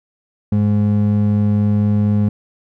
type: ring-modulated tone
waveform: triangle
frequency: 155.56 Hz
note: D#3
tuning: in tune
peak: -7 dBFS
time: 0.52-2.29 s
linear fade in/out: 5 ms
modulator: 52.1 Hz
effects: none